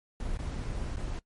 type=noise with dropouts; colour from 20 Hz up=brown; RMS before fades=-34 dBFS; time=0.2-1.19 s; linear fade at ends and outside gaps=2 ms; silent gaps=0.373-0.389 / 0.961-0.968 s; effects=noise-tail reverb RT60 0.1 s tail -20 dB re dry + MP3 48 kbps